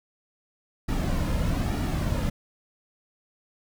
brown noise with flanger, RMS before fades -26 dBFS, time 0.88-2.3 s, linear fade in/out 10 ms, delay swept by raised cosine 1.9 to 2.66 ms, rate 1.1 Hz, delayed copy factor -0.55, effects none

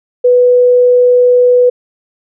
sine tone, 493.9 Hz, B4, in tune, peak -4 dBFS, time 0.24-1.7 s, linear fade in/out 10 ms, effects none

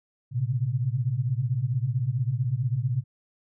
sine tone cluster, 115.3 / 131 / 140 Hz, A#2 / C3 / C#3, -19 / +2 / +18 cents, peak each -27 / -26 / -35 dBFS, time 0.31-3.04 s, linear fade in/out 50 ms, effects none

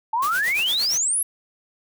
sine exponential sweep, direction up, 866 to 11460 Hz, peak -19 dBFS, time 0.13-1.23 s, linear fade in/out 5 ms
white noise with tremolo, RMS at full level -30 dBFS, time 0.22-0.98 s, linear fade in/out 5 ms, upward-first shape triangle, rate 8.7 Hz, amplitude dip 85%
effects none

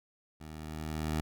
15% pulse tone with level ramp, 77.78 Hz, D#2, in tune, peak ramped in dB -39 to -23 dBFS, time 0.4-1.21 s, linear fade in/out 10 ms, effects none

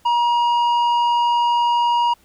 triangle tone with tanh clipping, 952 Hz, A#5, 36 cents sharp, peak -16 dBFS, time 0.05-2.14 s, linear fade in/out 10 ms, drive 12 dB, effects pink hiss -56 dBFS RMS until 2.24 s

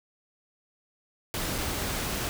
pink noise with dropouts, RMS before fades -31 dBFS, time 1.34-2.29 s, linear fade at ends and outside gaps 0 ms, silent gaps 1.581-1.585 s, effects none

